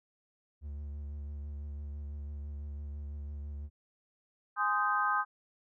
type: tone with vibrato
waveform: triangle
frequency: 72.6 Hz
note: D2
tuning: 19 cents flat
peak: -36 dBFS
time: 0.61-3.7 s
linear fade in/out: 50 ms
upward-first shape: triangle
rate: 6 Hz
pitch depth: 34 cents each way
type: chord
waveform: sine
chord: Ab major seventh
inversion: none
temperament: just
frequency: 830.6 / 1038.3 / 1245.9 / 1557.4 Hz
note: Ab5 / C6 / Eb6 / G6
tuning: 0 / -14 / +2 / -12 cents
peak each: -35 / -34 / -30 / -33 dBFS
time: 4.56-5.25 s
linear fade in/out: 50 ms
effects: none